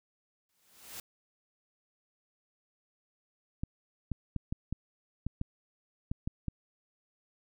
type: noise with exponential growth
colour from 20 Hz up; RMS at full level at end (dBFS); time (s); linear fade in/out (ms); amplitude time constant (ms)
white; -41; 0.49-1; 2; 110
type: clicks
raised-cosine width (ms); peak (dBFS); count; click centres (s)
5; -21; 10; 3.635 / 4.117 / 4.363 / 4.525 / 4.726 / 5.266 / 5.414 / 6.115 / 6.275 / 6.483
effects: none